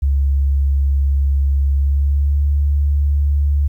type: tone with pitch glide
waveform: sine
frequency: 69.3 to 71.79 Hz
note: C#2 to D2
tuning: 0 to -39 cents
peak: -12 dBFS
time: 0.02-3.68 s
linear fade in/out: 10 ms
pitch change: +61 cents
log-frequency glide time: 1.73-2.43 s
effects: 9-bit